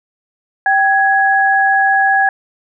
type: tone pair together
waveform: sine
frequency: 780.8 / 1666 Hz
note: G5 / G#6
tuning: -7 / +5 cents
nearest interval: octave + minor second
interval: 1312 cents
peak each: -12 dBFS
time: 0.66-2.29 s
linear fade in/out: 2 ms
effects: none